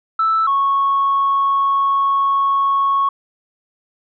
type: tone pair in turn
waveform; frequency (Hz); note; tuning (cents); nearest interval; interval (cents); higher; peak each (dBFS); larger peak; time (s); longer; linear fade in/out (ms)
sine; 1318.5 / 1103.3; E6 / C#6; 0 / -9; minor third; 309; first; -12; neither; 0.19-0.47 / 0.47-3.09; second; 5
effects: tanh soft clip ceiling -9 dBFS